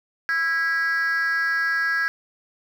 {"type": "tone with frequency modulation", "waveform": "sine", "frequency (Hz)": 1641, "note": "G#6", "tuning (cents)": -21, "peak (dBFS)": -17, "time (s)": [0.29, 2.08], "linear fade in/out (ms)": 0, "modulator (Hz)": 314, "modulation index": 0.63, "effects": ["tanh soft clip ceiling -19 dBFS", "8-bit"]}